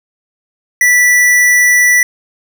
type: tone with hard clipping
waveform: sine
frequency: 1965 Hz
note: B6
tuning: 9 cents flat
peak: -7 dBFS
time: 0.81-2.03 s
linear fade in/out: 2 ms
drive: 18 dB
effects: none